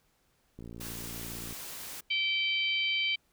click train, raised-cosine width 3 ms, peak -32 dBFS, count 55, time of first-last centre 0.59-1.526 s, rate 57.7 Hz
white noise, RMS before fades -42 dBFS, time 0.8-2.01 s, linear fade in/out 10 ms
harmonic tone, 775 Hz, G5, 20 cents flat, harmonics 3 / 4 / 5 / 6, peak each -30 / -30 / -42 / -41 dBFS, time 2.1-3.16 s, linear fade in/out 10 ms
effects pink hiss -71 dBFS RMS until 3.32 s

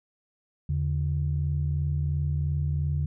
sine tone pair together, 81.4 / 144.3 Hz, E2 / D3, -21 / -30 cents, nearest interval minor seventh, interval 991 cents, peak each -26 dBFS, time 0.69-3.06 s, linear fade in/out 5 ms, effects tanh soft clip ceiling -17 dBFS

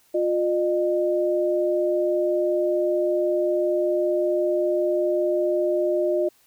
sine tone pair together, 353.9 / 608.7 Hz, F4 / D#5, +23 / -38 cents, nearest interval major sixth, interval 939 cents, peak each -22 / -22 dBFS, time 0.14-6.29 s, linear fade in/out 10 ms, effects white hiss -60 dBFS RMS until 6.46 s

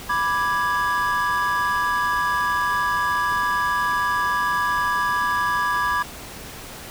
triangle chord, G# diminished, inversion first, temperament equal, 987.8 / 1174.7 / 1661.2 Hz, B5 / D6 / G#6, 0 / 0 / 0 cents, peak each -22 dBFS, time 0.09-6.03 s, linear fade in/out 10 ms, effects pink hiss -37 dBFS RMS until 6.9 s

